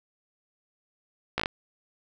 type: slowing click train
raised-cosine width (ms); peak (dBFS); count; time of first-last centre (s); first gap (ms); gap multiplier
0.3; -10; 5; 1.38-1.459; 16; 1.14
effects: none